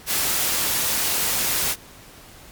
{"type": "noise", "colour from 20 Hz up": "white", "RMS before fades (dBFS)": -22, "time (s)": [0.06, 1.76], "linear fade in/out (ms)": 50, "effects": ["pink hiss -45 dBFS RMS until 2.51 s", "MP3 96 kbps"]}